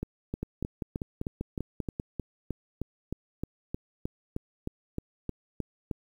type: two click trains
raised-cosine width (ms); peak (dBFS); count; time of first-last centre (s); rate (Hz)
3; -19 / -19; 9 / 20; 0.43-1.999 / 0.03-5.912; 5.1 / 3.23
effects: 9-bit